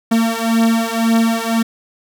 45% pulse beating tone pair, 226.6 / 228.5 Hz, A#3 / A#3, -49 / -34 cents, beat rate 1.9 Hz, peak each -16 dBFS, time 0.11-1.63 s, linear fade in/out 10 ms, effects none

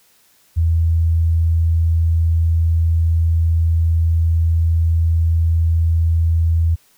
sine tone, 82.41 Hz, E2, in tune, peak -12 dBFS, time 0.56-6.76 s, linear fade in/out 20 ms, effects white hiss -55 dBFS RMS until 6.97 s

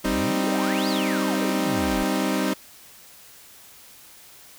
sawtooth chord, C minor, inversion second, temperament equal, 196 / 261.6 / 311.1 Hz, G3 / C4 / Eb4, 0 / 0 / 0 cents, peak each -22 dBFS, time 0.04-2.54 s, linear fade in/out 10 ms
sine exponential two-way sweep, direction up then down, 32.97 to 5020 to 32.97 Hz, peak -31 dBFS, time 0.05-2.04 s, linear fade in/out 10 ms, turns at 0.88 s
effects white hiss -48 dBFS RMS until 4.58 s

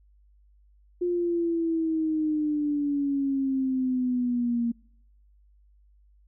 sine exponential sweep, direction down, 355.5 to 233.1 Hz, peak -23 dBFS, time 1.01-4.72 s, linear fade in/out 10 ms, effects noise-tail reverb RT60 0.7 s tail -26 dB re dry + added 50 Hz sine -56 dBFS peak until 6.27 s

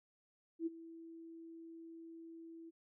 sine tone with ADSR envelope, 329.6 Hz, E4, in tune, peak -33 dBFS, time 0.59-2.71 s, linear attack 74 ms, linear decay 22 ms, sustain -17 dB, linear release 24 ms, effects none

